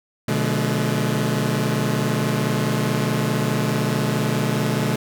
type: chord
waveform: sawtooth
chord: B diminished seventh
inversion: none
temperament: just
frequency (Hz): 123.47 / 148.16 / 177.8 / 213.4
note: B2 / D3 / F3 / Ab3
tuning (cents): 0 / +16 / +31 / +47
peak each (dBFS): -20 / -20 / -25 / -20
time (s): 0.28-4.96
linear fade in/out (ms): 5
effects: none